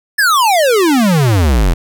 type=exponential sweep; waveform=square; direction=down; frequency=1780 to 38.98 Hz; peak=-9 dBFS; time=0.18-1.74 s; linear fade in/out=10 ms; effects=none